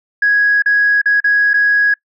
sine tone with dropouts, 1661.2 Hz, G#6, in tune, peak -8 dBFS, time 0.22-1.94 s, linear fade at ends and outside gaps 5 ms, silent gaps 0.622-0.659 / 1.016-1.057 / 1.203-1.242 / 1.534-1.54 s, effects noise-tail reverb RT60 0.1 s tail -25 dB re dry + tanh soft clip ceiling -4 dBFS

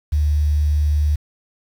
sine tone with quantisation, 74.6 Hz, D2, 28 cents sharp, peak -14 dBFS, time 0.12-1.16 s, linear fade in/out 10 ms, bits 7, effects none

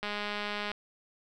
click train, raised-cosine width 0.3 ms, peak -19 dBFS, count 143, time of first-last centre 0.03-0.716 s, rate 207 Hz, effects none

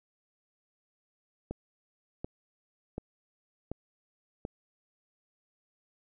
click train, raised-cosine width 2 ms, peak -22 dBFS, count 5, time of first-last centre 1.51-4.451 s, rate 1.36 Hz, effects none

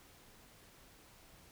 silence, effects pink hiss -61 dBFS RMS until 1.51 s

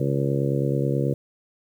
harmonic tone, 69.3 Hz, C#2, in tune, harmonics 2 / 3 / 4 / 5 / 6 / 7 / 8, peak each -23 / -31 / -30 / -29 / -32 / -29 / -33 dBFS, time 0-1.14 s, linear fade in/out 5 ms, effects 9-bit

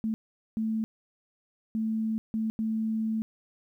sine tone bursts at uneven times, 220.8 Hz, A3, 6 cents sharp, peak -26 dBFS, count 5, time 0.04-0.14 / 0.57-0.84 / 1.75-2.18 / 2.34-2.5 / 2.59-3.22 s, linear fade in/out 0 ms, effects 11-bit

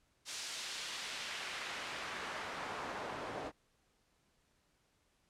pink noise with band-pass filter sweep, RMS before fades -43 dBFS, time 0.25-3.52 s, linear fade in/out 50 ms, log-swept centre 5600 to 620 Hz, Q 0.84, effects pink hiss -75 dBFS RMS until 5.29 s + low-pass 10000 Hz 12 dB/octave

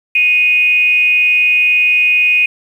sine tone with frequency modulation, 2489 Hz, D#7, in tune, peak -8 dBFS, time 0.15-2.46 s, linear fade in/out 5 ms, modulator 325 Hz, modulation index 0.35, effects 7-bit

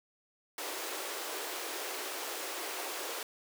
pink high-pass noise, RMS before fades -39 dBFS, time 0.58-3.23 s, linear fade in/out 2 ms, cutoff 330 Hz, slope 48 dB/octave, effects none

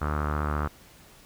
sawtooth tone with low-pass filter, 74.7 Hz, D2, 30 cents sharp, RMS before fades -28 dBFS, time 0.01-0.68 s, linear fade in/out 10 ms, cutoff 1300 Hz, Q 5.4, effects pink hiss -53 dBFS RMS until 1.25 s

